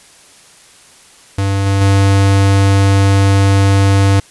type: tone with level steps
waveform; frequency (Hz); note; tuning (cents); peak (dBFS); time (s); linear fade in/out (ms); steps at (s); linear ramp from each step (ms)
square; 98.3; G2; +5; -13 / -11 / -8; 1.38-4.2; 5; 1.66 / 1.81; 5
effects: white hiss -43 dBFS RMS until 4.3 s + resampled to 24000 Hz